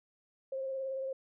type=tone with vibrato; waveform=sine; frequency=533 Hz; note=C5; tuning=32 cents sharp; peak=-34 dBFS; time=0.52-1.13 s; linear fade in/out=5 ms; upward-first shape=triangle; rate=18 Hz; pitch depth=27 cents each way; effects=none